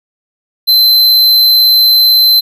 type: tone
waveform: square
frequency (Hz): 4079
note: C8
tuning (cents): -45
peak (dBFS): -5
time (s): 0.67-2.41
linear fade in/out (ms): 20
effects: none